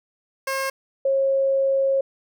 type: tone pair in turn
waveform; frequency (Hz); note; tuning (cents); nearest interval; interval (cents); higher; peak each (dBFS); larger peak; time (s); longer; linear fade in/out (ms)
15% pulse / sine; 537 / 542; C5 / C#5; +45 / -39; unison; 16; second; -17; neither; 0.47-0.7 / 1.05-2.01; second; 5
effects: none